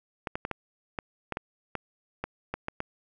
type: clicks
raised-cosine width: 0.5 ms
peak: -16 dBFS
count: 12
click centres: 0.272 / 0.355 / 0.451 / 0.513 / 0.988 / 1.323 / 1.371 / 1.753 / 2.24 / 2.54 / 2.684 / 2.804 s
effects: none